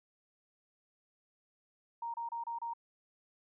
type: tone bursts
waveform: sine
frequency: 932.3 Hz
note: A#5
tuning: in tune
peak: -36 dBFS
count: 5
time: 2.02-2.736 s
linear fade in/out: 5 ms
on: 120 ms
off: 29 ms
effects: none